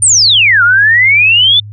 sine exponential two-way sweep, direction down then up, 9280 to 1377 to 3575 Hz, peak -4 dBFS, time 0.02-1.6 s, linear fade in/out 5 ms, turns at 0.63 s, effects added 104 Hz sine -25 dBFS peak until 1.72 s

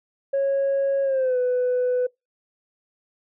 sine tone with pitch glide, 550 to 498.6 Hz, C#5 to B4, -14 to +16 cents, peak -17 dBFS, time 0.33-2.07 s, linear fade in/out 10 ms, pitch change -170 cents, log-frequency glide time 1.03-1.38 s, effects noise-tail reverb RT60 0.2 s tail -26 dB re dry + tanh soft clip ceiling -17 dBFS

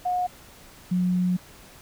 sine tone pair in turn, 723 / 180.75 Hz, F#5 / F#3, -40 / -40 cents, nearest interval 2 octaves, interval 2400 cents, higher first, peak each -22 / -20 dBFS, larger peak second, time 0.05-0.27 / 0.91-1.37 s, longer second, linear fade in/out 10 ms, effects pink hiss -49 dBFS RMS until 1.81 s

